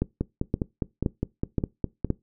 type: two click trains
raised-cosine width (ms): 3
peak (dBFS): -10 / -12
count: 5 / 10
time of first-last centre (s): 0.02-2.103 / 0.21-2.047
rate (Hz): 1.92 / 4.9
effects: noise-tail reverb RT60 0.2 s tail -21 dB re dry